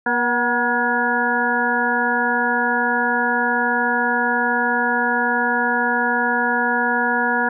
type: harmonic tone with a mistuned harmonic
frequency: 239.7 Hz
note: A#3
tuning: 48 cents sharp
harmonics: 1 / 2 / 3 / 4 / 6 / 7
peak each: -25 / -26 / -25 / -23 / -22 / -22 dBFS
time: 0.06-7.49 s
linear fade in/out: 5 ms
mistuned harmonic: 3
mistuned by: +61 cents
effects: none